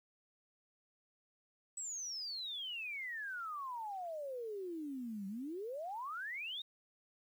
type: exponential two-way sweep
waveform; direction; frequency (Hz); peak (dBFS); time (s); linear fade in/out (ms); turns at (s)
sine; down then up; 8000 to 189.4 to 3800; -40; 1.77-6.62; 5; 5.27
effects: 11-bit